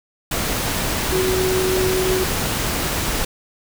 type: tone in noise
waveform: sine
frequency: 372.8 Hz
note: F#4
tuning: 13 cents sharp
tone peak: -18 dBFS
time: 1.12-2.24 s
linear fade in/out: 5 ms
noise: pink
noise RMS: -22 dBFS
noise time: 0.31-3.25 s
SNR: +1 dB
effects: none